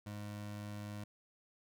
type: tone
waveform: 25% pulse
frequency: 103.83 Hz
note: G#2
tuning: in tune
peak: -39 dBFS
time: 0.06-1.04 s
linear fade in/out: 5 ms
effects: none